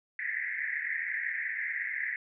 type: band-pass noise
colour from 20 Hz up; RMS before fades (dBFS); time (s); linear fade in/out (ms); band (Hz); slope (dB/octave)
white; -34; 0.19-2.16; 2; 1700 to 2100; 96
effects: none